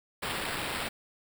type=noise with sample-and-hold; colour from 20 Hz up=white; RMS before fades=-34 dBFS; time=0.22-0.89 s; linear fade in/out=10 ms; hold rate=6300 Hz; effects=none